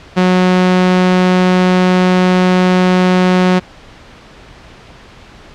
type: tone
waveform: sawtooth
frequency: 182.9 Hz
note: F#3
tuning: 20 cents flat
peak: -4 dBFS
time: 0.16-3.6 s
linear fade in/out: 20 ms
effects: pink hiss -38 dBFS RMS until 5.54 s + low-pass 4000 Hz 12 dB/octave